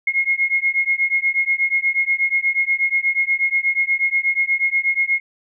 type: beating tone pair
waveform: sine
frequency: 2152 / 2160.3 Hz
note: C7 / C#7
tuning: +48 / -45 cents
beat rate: 8.3 Hz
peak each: -19 dBFS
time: 0.07-5.2 s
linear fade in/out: 5 ms
effects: none